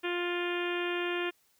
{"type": "harmonic tone", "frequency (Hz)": 351.1, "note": "F4", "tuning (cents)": 9, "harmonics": [1, 2, 3, 4, 5, 6, 7, 8, 9, 10], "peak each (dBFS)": [-32, -42, -42, -41, -39, -46, -39, -42, -45, -51], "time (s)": [0.03, 1.31], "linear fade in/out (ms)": 20, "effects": ["white hiss -69 dBFS RMS until 1.59 s"]}